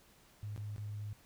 sine tone with dropouts, 104.3 Hz, G#2, 8 cents sharp, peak -39 dBFS, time 0.43-1.13 s, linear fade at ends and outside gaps 0 ms, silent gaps 0.562-0.577 / 0.762-0.781 s, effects pink hiss -64 dBFS RMS until 1.25 s

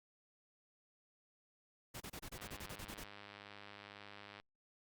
pink noise bursts, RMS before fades -48 dBFS, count 12, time 1.94-3.04 s, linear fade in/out 10 ms, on 66 ms, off 28 ms
click train, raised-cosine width 0.3 ms, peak -36 dBFS, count 207, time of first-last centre 2.38-4.4 s, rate 102 Hz
effects Opus 48 kbps

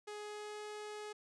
sawtooth tone with pitch glide, 418.3 to 421.2 Hz, G#4 to G#4, +12 to +24 cents, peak -40 dBFS, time 0.07-1.13 s, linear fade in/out 10 ms, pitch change +12 cents, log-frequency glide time 0.18-0.62 s, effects resampled to 22050 Hz

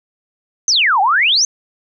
sine exponential two-way sweep, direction down then up, 6500 to 740 to 6500 Hz, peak -10 dBFS, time 0.68-1.45 s, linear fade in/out 2 ms, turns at 1.01 s, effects none

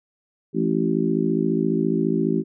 harmonic tone with a mistuned harmonic, 54.6 Hz, A1, 13 cents flat, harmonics 3 / 4 / 5 / 6 / 7, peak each -25 / -25 / -25 / -25 / -25 dBFS, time 0.53-2.44 s, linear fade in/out 50 ms, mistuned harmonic 3, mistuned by +47 cents, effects none

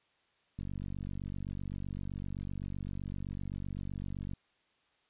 click train, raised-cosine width 5 ms, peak -28 dBFS, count 180, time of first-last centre 0.59-4.335 s, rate 47.8 Hz, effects white hiss -72 dBFS RMS until 5.09 s + resampled to 8000 Hz

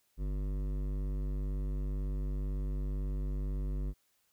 sine tone with hard clipping, 49 Hz, G1, in tune, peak -34 dBFS, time 0.17-3.94 s, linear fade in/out 50 ms, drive 14 dB, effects white hiss -74 dBFS RMS until 4.32 s

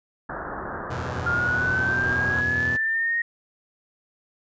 white low-pass noise, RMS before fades -33 dBFS, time 0.29-2.41 s, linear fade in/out 5 ms, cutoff 1700 Hz, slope 96 dB/octave
sawtooth chord, E suspended second, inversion none, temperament equal, 82.41 / 92.5 / 123.47 Hz, E2 / F#2 / B2, 0 / 0 / 0 cents, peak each -30 / -31 / -28 dBFS, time 0.9-2.77 s, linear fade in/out 10 ms
sine linear sweep, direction up, 1396.9 to 1873 Hz, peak -21 dBFS, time 1.26-3.22 s, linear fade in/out 5 ms
effects resampled to 16000 Hz

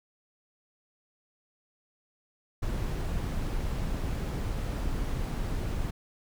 brown noise, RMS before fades -31 dBFS, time 2.62-5.91 s, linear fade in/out 10 ms, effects none

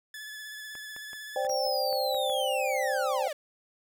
sawtooth tone with vibrato, 1722 Hz, A6, 38 cents flat, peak -36 dBFS, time 0.14-1.47 s, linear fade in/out 2 ms, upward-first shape sine, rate 16 Hz, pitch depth 22 cents each way
clicks, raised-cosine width 0.5 ms, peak -32 dBFS, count 8, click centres 0.753 / 0.964 / 1.132 / 1.449 / 1.497 / 1.928 / 2.146 / 2.298 s
sine chord, C suspended second, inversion none, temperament just, 523.3 / 588.7 / 784.9 Hz, C5 / D5 / G5, 0 / +4 / +2 cents, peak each -30 / -32 / -31 dBFS, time 1.36-3.28 s, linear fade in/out 2 ms
45% pulse linear sweep, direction down, 5710 to 550 Hz, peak -32 dBFS, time 1.49-3.33 s, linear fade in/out 5 ms
effects none

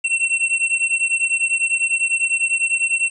square beating tone pair, 2707 / 2717 Hz, E7 / F7, +45 / -48 cents, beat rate 10 Hz, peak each -20 / -21 dBFS, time 0.04-3.1 s, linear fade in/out 10 ms, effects resampled to 24000 Hz + 9-bit

